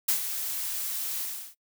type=noise with ADSR envelope; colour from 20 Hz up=blue; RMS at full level=-23 dBFS; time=0.08-1.55 s; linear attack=9 ms; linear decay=98 ms; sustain=-9 dB; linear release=340 ms; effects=noise-tail reverb RT60 0.1 s tail -22 dB re dry